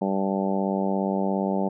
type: harmonic tone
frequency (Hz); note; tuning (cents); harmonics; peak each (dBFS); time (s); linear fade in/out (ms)
97.2; G2; -14; 2 / 3 / 4 / 5 / 6 / 7 / 8 / 9; -25 / -32 / -31 / -33 / -31 / -34 / -34 / -34; 0.01-1.69; 10
effects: none